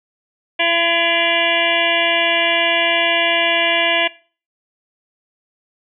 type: harmonic tone with a mistuned harmonic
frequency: 337.6 Hz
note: E4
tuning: 41 cents sharp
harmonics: 1 / 2 / 3 / 5 / 6 / 7 / 8 / 9 / 10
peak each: -28 / -20 / -26 / -22 / -22 / -19 / -21 / -25 / -26 dBFS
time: 0.59-4.08 s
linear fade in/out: 10 ms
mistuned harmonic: 8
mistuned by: +66 cents
effects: noise-tail reverb RT60 0.4 s tail -21 dB re dry